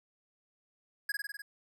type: tone with echo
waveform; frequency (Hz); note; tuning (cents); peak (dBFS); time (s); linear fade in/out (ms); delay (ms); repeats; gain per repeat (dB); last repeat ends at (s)
square; 1661.2; G#6; 0; -31; 1.09-1.12; 5; 50; 6; -2; 1.42
effects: none